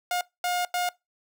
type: tone bursts at uneven times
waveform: sawtooth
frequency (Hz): 714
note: F5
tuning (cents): +38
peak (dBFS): -21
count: 3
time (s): 0.11-0.21 / 0.44-0.65 / 0.74-0.89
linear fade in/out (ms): 2
effects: noise-tail reverb RT60 0.2 s tail -22 dB re dry